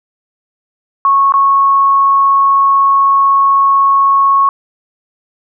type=tone with dropouts; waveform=sine; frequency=1101 Hz; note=C#6; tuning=12 cents flat; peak=-6 dBFS; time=1.05-4.49 s; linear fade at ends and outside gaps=1 ms; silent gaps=1.322-1.339 s; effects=none